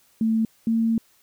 sine tone pair in turn, 222.9 / 226.7 Hz, A3 / A#3, +23 / -48 cents, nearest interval unison, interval 29 cents, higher second, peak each -18 dBFS, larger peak neither, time 0.21-0.45 / 0.67-0.98 s, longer second, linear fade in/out 2 ms, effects white hiss -60 dBFS RMS until 1.22 s

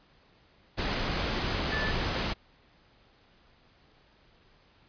sine tone in noise, 1747 Hz, A6, 13 cents flat, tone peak -32 dBFS, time 1.71-1.92 s, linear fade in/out 20 ms, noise pink, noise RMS -30 dBFS, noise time 0.77-2.34 s, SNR -5 dB, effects pink hiss -62 dBFS RMS until 4.88 s + resampled to 11025 Hz

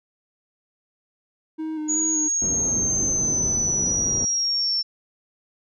triangle tone with vibrato, 311.1 Hz, D#4, in tune, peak -24 dBFS, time 1.58-2.29 s, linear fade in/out 20 ms, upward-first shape square, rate 2.6 Hz, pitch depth 25 cents each way
sine linear sweep, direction down, 6800 to 5400 Hz, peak -20 dBFS, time 1.88-4.83 s, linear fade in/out 20 ms
white low-pass noise, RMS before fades -31 dBFS, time 2.42-4.25 s, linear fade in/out 0 ms, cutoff 290 Hz, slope 12 dB/octave
effects none

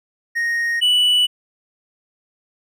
triangle tone pair in turn, 1864.7 / 2960 Hz, A#6 / F#7, 0 / 0 cents, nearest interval minor sixth, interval 800 cents, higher second, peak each -16 / -11 dBFS, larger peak second, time 0.35-0.81 / 0.81-1.27 s, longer neither, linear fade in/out 20 ms, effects none

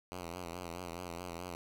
5% pulse tone with vibrato, 87.31 Hz, F2, in tune, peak -30 dBFS, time 0.12-1.55 s, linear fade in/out 0 ms, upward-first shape sine, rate 4.7 Hz, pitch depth 75 cents each way, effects none

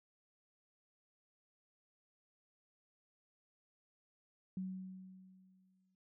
sine tone with exponential decay, 187.3 Hz, F#3, 21 cents sharp, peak -37 dBFS, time 4.57-5.95 s, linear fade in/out 2 ms, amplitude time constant 300 ms, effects none

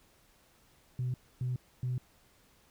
sine tone bursts, 125.7 Hz, B2, 31 cents sharp, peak -29 dBFS, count 3, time 0.99-1.98 s, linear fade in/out 2 ms, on 150 ms, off 270 ms, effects tanh soft clip ceiling -27 dBFS + pink hiss -65 dBFS RMS until 2.7 s

